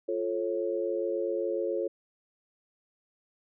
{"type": "chord", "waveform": "sine", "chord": "F augmented", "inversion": "none", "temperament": "just", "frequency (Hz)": [349.2, 436.5, 545.7], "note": ["F4", "A4", "C#5"], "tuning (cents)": [0, -14, -27], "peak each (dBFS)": -32, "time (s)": [0.08, 1.88], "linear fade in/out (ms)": 10, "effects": []}